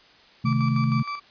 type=chord; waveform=sine; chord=A diminished; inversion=first; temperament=equal; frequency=130.81 / 155.56 / 220 Hz; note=C3 / Eb3 / A3; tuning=0 / 0 / 0 cents; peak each=-22 / -27 / -24 dBFS; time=0.44-1.03 s; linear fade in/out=10 ms
type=tone with tremolo; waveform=35% pulse; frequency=1161 Hz; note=D6; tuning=20 cents flat; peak=-26 dBFS; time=0.45-1.2 s; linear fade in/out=10 ms; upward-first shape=square; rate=6.4 Hz; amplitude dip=55%
effects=white hiss -53 dBFS RMS until 1.3 s + resampled to 11025 Hz